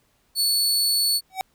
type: tone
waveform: sawtooth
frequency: 4435 Hz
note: C#8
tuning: in tune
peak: -16 dBFS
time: 0.35-1.21 s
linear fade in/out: 50 ms
type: tone with exponential growth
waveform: square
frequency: 758 Hz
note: F#5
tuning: 42 cents sharp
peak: -20 dBFS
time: 1.3-1.41 s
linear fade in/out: 0 ms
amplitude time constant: 23 ms
effects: pink hiss -65 dBFS RMS until 1.54 s